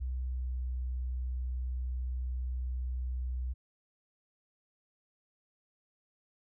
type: tone with pitch glide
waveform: sine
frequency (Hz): 63.5 to 62.7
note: B1 to B1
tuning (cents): +49 to +27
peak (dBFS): -32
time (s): 0-3.54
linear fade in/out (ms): 20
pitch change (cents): -22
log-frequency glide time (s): 0.15-0.61
effects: none